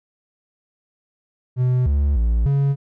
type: tone with pitch steps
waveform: triangle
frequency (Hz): 126 / 71.4 / 56.9 / 139.5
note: B2 / D2 / A#1 / C#3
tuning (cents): +35 / -48 / -41 / +11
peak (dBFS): -13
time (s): 1.56-2.76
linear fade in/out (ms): 50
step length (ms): 300
effects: none